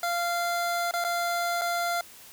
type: tone with dropouts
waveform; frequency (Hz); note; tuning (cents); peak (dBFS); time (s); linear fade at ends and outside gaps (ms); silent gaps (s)
25% pulse; 693; F5; -14; -22; 0.03-2.01; 2; 0.911-0.937 / 1.041-1.047 / 1.613-1.617
effects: white hiss -49 dBFS RMS until 2.32 s